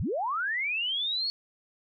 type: linear sweep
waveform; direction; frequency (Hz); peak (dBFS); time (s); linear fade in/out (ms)
sine; up; 57 to 4434; -27; 0-1.3; 0
effects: none